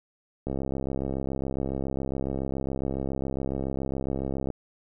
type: click train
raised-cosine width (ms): 2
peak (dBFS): -17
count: 272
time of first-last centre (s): 0.47-4.503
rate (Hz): 67.2
effects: none